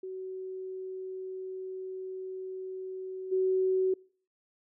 sine tone with level steps, 375.6 Hz, F#4, 26 cents sharp, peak -36 / -24 dBFS, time 0.03-3.94 s, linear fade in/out 5 ms, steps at 3.31 s, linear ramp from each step 20 ms, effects noise-tail reverb RT60 0.5 s tail -25 dB re dry

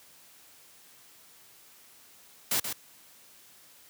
white noise with echo, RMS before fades -27 dBFS, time 2.51-2.6 s, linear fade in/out 5 ms, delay 130 ms, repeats 1, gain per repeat -7 dB, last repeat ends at 2.73 s, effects white hiss -56 dBFS RMS until 3.89 s + high-pass 80 Hz 12 dB/octave

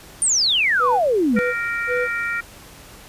sine exponential sweep, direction down, 9397 to 196 Hz, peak -15 dBFS, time 0.22-1.39 s, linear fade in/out 0 ms
triangle tone bursts, 493.9 Hz, B4, in tune, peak -18 dBFS, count 3, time 0.79-2.08 s, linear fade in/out 50 ms, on 210 ms, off 330 ms
harmonic tone, 466.2 Hz, A#4, in tune, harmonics 3 / 4 / 5, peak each -24 / -26 / -28 dBFS, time 1.36-2.41 s, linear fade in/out 10 ms
effects pink hiss -43 dBFS RMS until 3.08 s + resampled to 32000 Hz

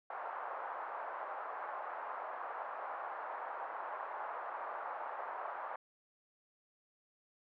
pink band-pass noise, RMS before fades -43 dBFS, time 0.1-5.76 s, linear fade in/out 5 ms, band 690 to 1300 Hz, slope 24 dB/octave, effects none

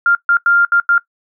sine tone bursts at uneven times, 1396.9 Hz, F6, in tune, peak -8 dBFS, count 5, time 0.06-0.15 / 0.29-0.37 / 0.46-0.65 / 0.72-0.8 / 0.89-0.98 s, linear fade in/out 2 ms, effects noise-tail reverb RT60 0.1 s tail -19 dB re dry

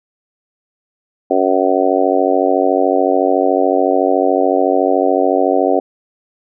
harmonic tone, 93.8 Hz, F#2, 24 cents sharp, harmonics 3 / 4 / 5 / 6 / 7 / 8, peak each -18 / -18 / -18 / -18 / -18 / -18 dBFS, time 1.3-5.8 s, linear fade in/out 10 ms, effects none

